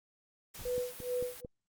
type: noise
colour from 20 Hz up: white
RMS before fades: -48 dBFS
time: 0.54-1.41 s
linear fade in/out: 10 ms
type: noise with exponential decay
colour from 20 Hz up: brown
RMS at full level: -42 dBFS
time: 0.59-0.95 s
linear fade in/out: 2 ms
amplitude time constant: 77 ms
type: tone with tremolo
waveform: sine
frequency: 495.2 Hz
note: B4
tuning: 5 cents sharp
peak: -30 dBFS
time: 0.65-1.46 s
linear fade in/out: 5 ms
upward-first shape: sine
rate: 2.4 Hz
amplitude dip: 100%
type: click train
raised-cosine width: 3 ms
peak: -31 dBFS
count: 4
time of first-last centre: 0.78-1.448 s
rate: 4.49 Hz
effects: Opus 48 kbps